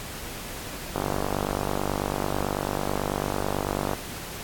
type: click train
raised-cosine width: 1 ms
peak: -12 dBFS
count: 147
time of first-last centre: 0.96-3.934 s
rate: 49.1 Hz
effects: pink hiss -37 dBFS RMS until 4.43 s + AAC 64 kbps